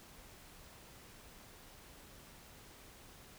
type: silence
effects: pink hiss -57 dBFS RMS until 3.38 s